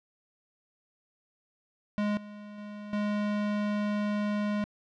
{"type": "tone with level steps", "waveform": "square", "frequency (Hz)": 207.7, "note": "G#3", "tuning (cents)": 0, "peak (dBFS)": [-27, -43, -40, -28], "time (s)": [1.98, 4.64], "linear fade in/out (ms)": 0, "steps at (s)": [2.17, 2.58, 2.93], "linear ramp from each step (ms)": 2, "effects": ["low-pass 3000 Hz 12 dB/octave"]}